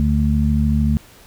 harmonic tone, 73.42 Hz, D2, in tune, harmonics 1 / 2 / 3, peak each -17 / -20 / -18 dBFS, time 0-0.97 s, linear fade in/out 0 ms, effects pink hiss -46 dBFS RMS until 1.26 s

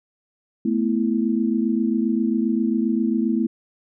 sine chord, A suspended second, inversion none, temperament just, 220 / 247.5 / 330 Hz, A3 / B3 / E4, 0 / +4 / +2 cents, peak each -21 / -23 / -24 dBFS, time 0.65-3.47 s, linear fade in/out 5 ms, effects none

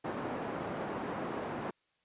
pink band-pass noise, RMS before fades -38 dBFS, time 0.04-1.71 s, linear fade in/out 10 ms, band 210 to 1200 Hz, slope 12 dB/octave, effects white hiss -75 dBFS RMS until 2.04 s + resampled to 8000 Hz

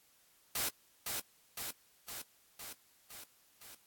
white noise with echo, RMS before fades -35 dBFS, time 0.55-0.69 s, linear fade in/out 5 ms, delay 510 ms, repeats 6, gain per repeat -3 dB, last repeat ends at 3.75 s, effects white hiss -68 dBFS RMS until 3.86 s + AAC 64 kbps

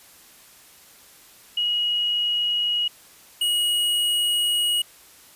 sine / square tone pair in turn, 2898 / 2898 Hz, F#7 / F#7, -37 / -37 cents, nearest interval unison, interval 0 cents, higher neither, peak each -20 dBFS, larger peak neither, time 1.57-2.88 / 3.41-4.82 s, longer second, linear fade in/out 5 ms, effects white hiss -50 dBFS RMS until 5.35 s + resampled to 32000 Hz

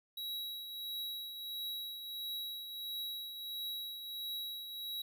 square tone with tremolo, 3873 Hz, B7, 35 cents flat, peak -38 dBFS, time 0.17-5.02 s, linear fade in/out 5 ms, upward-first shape triangle, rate 1.5 Hz, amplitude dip 55%, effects none

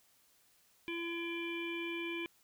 harmonic tone, 338.5 Hz, E4, 46 cents sharp, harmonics 1 / 3 / 5 / 7 / 9 / 10, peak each -39 / -50 / -52 / -41 / -49 / -54 dBFS, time 0.88-2.26 s, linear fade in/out 0 ms, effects white hiss -69 dBFS RMS until 2.43 s

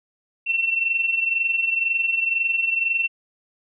sine tone pair together, 2684 / 2706 Hz, E7 / E7, +31 / +45 cents, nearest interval unison, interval 14 cents, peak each -26 / -20 dBFS, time 0.46-3.08 s, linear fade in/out 20 ms, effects none

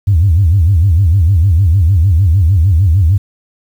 sine tone with vibrato, 89 Hz, F2, 33 cents sharp, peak -5 dBFS, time 0.07-3.18 s, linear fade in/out 10 ms, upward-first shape sine, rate 6.6 Hz, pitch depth 250 cents each way, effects tanh soft clip ceiling -1 dBFS + 7-bit

